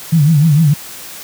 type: tone with vibrato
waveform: sine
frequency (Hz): 153.2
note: D#3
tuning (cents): -27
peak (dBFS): -6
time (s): 0.12-0.74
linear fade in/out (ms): 10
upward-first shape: triangle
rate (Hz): 6.6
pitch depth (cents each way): 180
effects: white hiss -31 dBFS RMS until 1.23 s + high-pass 80 Hz 12 dB/octave